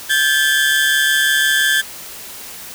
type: tone pair together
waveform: 30% pulse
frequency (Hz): 1580 / 1725.7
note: G6 / A6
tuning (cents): +13 / -34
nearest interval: major second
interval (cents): 153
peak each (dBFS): -13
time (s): 0.09-1.82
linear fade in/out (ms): 20
effects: white hiss -33 dBFS RMS until 2.74 s